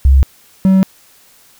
sine / triangle tone pair in turn, 67.3 / 190.35 Hz, C2 / F#3, +49 / +49 cents, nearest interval octave + tritone, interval 1800 cents, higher second, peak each -4 dBFS, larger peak neither, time 0.05-0.23 / 0.65-0.83 s, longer neither, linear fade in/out 0 ms, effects white hiss -47 dBFS RMS until 1.59 s

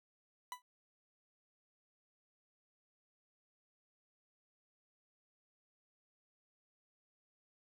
40% pulse tone with exponential decay, 991 Hz, B5, 6 cents sharp, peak -37 dBFS, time 0.52-0.62 s, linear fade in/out 1 ms, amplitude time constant 21 ms, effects none

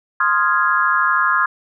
sine chord, F minor seventh, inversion second, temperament equal, 1046.5 / 1244.5 / 1396.9 / 1661.2 Hz, C6 / Eb6 / F6 / Ab6, 0 / 0 / 0 / 0 cents, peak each -19 dBFS, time 0.2-1.46 s, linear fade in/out 5 ms, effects none

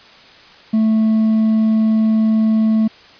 sine tone with hard clipping, 219.7 Hz, A3, 2 cents flat, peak -12 dBFS, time 0.73-2.88 s, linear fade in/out 10 ms, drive 2 dB, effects white hiss -43 dBFS RMS until 3.19 s + resampled to 11025 Hz

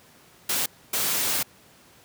white noise bursts at uneven times, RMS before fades -25 dBFS, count 2, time 0.49-0.66 / 0.93-1.43 s, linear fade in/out 5 ms, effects pink hiss -54 dBFS RMS until 2.04 s + high-pass 100 Hz 12 dB/octave

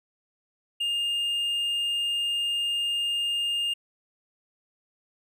triangle tone, 2820 Hz, F7, 16 cents sharp, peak -23 dBFS, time 0.8-3.74 s, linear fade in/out 10 ms, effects none

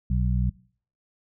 harmonic tone, 61.74 Hz, B1, in tune, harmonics 1 / 2 / 3, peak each -23 / -26 / -28 dBFS, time 0.1-0.5 s, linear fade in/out 5 ms, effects noise-tail reverb RT60 0.5 s tail -22 dB re dry

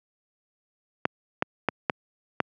clicks, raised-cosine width 0.5 ms, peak -6 dBFS, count 5, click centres 1.054 / 1.424 / 1.687 / 1.898 / 2.403 s, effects high-pass 150 Hz 12 dB/octave

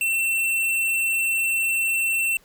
sine tone with hard clipping, 2696 Hz, E7, 38 cents sharp, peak -21 dBFS, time 0.01-2.37 s, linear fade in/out 2 ms, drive 17 dB, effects pink hiss -57 dBFS RMS until 2.44 s

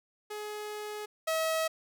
sawtooth tone pair in turn, 421.1 / 642.5 Hz, G#4 / E5, +24 / -45 cents, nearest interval perfect fifth, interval 731 cents, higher second, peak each -33 / -24 dBFS, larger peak second, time 0.3-1.06 / 1.27-1.68 s, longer first, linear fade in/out 10 ms, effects none

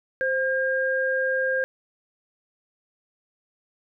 sine tone pair together, 523.3 / 1611.3 Hz, C5 / G6, 0 / +47 cents, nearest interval octave + perfect fifth, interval 1947 cents, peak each -24 dBFS, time 0.21-1.64 s, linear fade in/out 0 ms, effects none

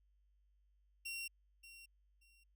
sawtooth tone with echo, 2741 Hz, F7, 33 cents flat, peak -39 dBFS, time 1.05-1.28 s, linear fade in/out 10 ms, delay 580 ms, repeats 2, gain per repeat -13 dB, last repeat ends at 2.44 s, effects added 50 Hz sine -70 dBFS peak until 2.55 s

